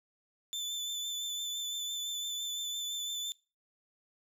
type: tone with vibrato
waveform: 30% pulse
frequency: 3520 Hz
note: A7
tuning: in tune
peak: -32 dBFS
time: 0.53-3.32 s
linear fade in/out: 0 ms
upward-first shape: sine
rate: 5.9 Hz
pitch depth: 22 cents each way
effects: noise-tail reverb RT60 0.3 s tail -22 dB re dry